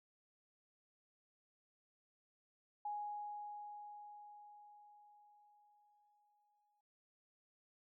sine tone with exponential decay, 830.6 Hz, G#5, in tune, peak -39 dBFS, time 2.85-6.81 s, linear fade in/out 5 ms, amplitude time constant 860 ms, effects noise-tail reverb RT60 0.6 s tail -23 dB re dry

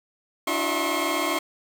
20% pulse tone cluster, 292.4 / 332.3 / 368.1 / 641 / 1077 Hz, D4 / E4 / F#4 / E5 / C6, -7 / +14 / -9 / -49 / +50 cents, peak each -25 / -24 / -28 / -29 / -22 dBFS, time 0.47-1.39 s, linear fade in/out 5 ms, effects none

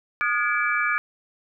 sine tone cluster, 1229 / 1436 / 1689 / 2316 Hz, D#6 / F6 / G#6 / D7, -22 / +48 / +29 / -25 cents, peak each -26 dBFS, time 0.21-0.98 s, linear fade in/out 0 ms, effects none

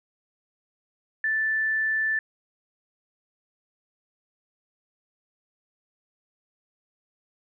sine tone, 1760 Hz, A6, in tune, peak -22 dBFS, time 1.24-2.19 s, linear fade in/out 2 ms, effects none

